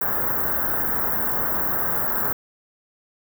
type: band-stop noise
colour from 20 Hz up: white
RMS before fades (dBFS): -23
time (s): 0.01-2.33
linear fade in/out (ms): 5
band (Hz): 1700 to 14000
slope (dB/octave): 48
effects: none